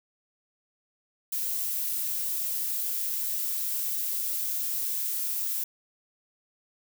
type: noise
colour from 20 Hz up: violet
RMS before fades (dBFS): -30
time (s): 1.32-5.64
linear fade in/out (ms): 5
effects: none